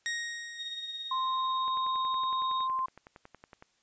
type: tone with exponential decay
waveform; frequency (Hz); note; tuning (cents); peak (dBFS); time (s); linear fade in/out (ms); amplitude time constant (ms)
sawtooth; 1873; A#6; +8; -26; 0.06-1.67; 0; 350
type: tone with tremolo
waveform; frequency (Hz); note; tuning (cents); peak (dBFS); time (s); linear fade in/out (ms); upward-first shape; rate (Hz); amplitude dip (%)
sine; 3729; A#7; 0; -35; 0.55-2.68; 50; sine; 18; 35
type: tone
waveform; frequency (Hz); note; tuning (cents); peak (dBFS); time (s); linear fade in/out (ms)
sine; 1045; C6; -2; -28; 1.11-2.86; 5
type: click train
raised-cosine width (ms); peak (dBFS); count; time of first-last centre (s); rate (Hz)
0.5; -33; 22; 1.68-3.624; 10.8
effects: white hiss -71 dBFS RMS until 3.82 s + resampled to 16000 Hz

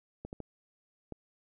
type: clicks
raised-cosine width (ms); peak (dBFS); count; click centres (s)
2; -27; 4; 0.25 / 0.329 / 0.403 / 1.123
effects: none

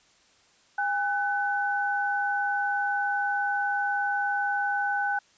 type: tone pair together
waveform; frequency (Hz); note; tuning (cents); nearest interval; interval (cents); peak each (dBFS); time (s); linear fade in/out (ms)
sine; 810.8 / 1506; G#5 / F#6; -42 / +30; major seventh; 1072; -27; 0.78-5.19; 5
effects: white hiss -61 dBFS RMS until 5.37 s + resampled to 16000 Hz

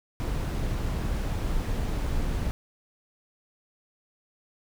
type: noise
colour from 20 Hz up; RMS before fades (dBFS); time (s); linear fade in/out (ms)
brown; -28; 0.2-2.51; 0
effects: none

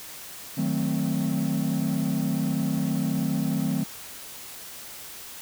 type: chord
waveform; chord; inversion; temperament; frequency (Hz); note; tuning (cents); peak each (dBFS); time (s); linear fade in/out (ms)
triangle; D# diminished seventh; none; equal; 155.56 / 185 / 220 / 261.6; D#3 / F#3 / A3 / C4; 0 / 0 / 0 / 0; -26; 0.57-3.84; 10
effects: tanh soft clip ceiling -16 dBFS + white hiss -41 dBFS RMS until 5.41 s

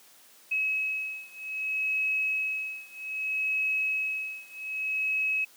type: beating tone pair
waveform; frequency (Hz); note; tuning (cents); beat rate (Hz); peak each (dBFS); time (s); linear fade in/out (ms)
sine; 2564 / 2564.63; E7 / E7; -49 / -48; 0.63; -30 / -31; 0.51-5.45; 10
effects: white hiss -56 dBFS RMS until 5.56 s + high-pass 200 Hz 12 dB/octave

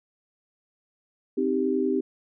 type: chord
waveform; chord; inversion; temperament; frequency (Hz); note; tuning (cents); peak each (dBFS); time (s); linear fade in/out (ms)
sine; C minor; none; equal with one note detuned; 260.7 / 311.1 / 392; C4 / Eb4 / G4; -6 / 0 / 0; -26 / -28 / -25; 1.37-2.01; 10
effects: none

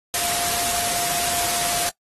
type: tone in noise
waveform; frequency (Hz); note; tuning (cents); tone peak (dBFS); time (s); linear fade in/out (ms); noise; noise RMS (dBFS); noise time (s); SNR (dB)
sine; 698.5; F5; 0; -30; 0.14-1.89; 0; white; -23; 0.14-1.89; -10
effects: noise-tail reverb RT60 0.1 s tail -21 dB re dry + AAC 32 kbps

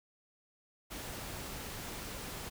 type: noise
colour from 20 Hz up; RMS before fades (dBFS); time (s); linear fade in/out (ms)
pink; -43; 0.9-2.5; 20
effects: none

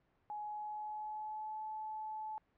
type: tone with pitch glide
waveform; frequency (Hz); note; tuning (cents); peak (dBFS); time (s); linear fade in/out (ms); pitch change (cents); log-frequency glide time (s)
sine; 840 to 865.1; G#5 to A5; +19 to -30; -40; 0.3-2.38; 0; +51; 0.41-1.64
effects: pink hiss -75 dBFS RMS until 2.57 s + low-pass 2000 Hz 12 dB/octave

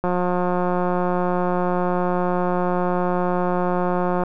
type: click train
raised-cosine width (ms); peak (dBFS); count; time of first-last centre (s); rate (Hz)
1; -9; 752; 0.04-4.236; 179
effects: none

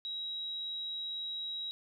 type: tone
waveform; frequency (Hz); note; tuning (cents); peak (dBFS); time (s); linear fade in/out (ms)
sine; 3846; B7; -47; -36; 0.05-1.71; 0
effects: 12-bit

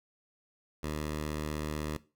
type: tone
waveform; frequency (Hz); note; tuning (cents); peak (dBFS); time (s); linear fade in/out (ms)
10% pulse; 76; D#2; -40; -25; 0.83-1.97; 5
effects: noise-tail reverb RT60 0.3 s tail -18 dB re dry

